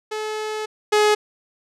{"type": "tone pair in turn", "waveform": "sawtooth", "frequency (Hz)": [430.3, 421.7], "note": ["A4", "G#4"], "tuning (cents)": [-39, 26], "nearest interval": "unison", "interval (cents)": 35, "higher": "first", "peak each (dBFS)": [-21, -10], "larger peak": "second", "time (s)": [[0.11, 0.66], [0.92, 1.15]], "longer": "first", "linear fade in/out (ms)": 10, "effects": ["low-pass 8000 Hz 12 dB/octave"]}